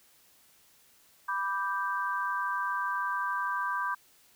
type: chord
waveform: sine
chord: G major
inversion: first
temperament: equal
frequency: 987.8 / 1174.7 / 1568 Hz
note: B5 / D6 / G6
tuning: 0 / 0 / 0 cents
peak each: -33 dBFS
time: 1.28-3.95 s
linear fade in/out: 10 ms
effects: white hiss -62 dBFS RMS until 4.35 s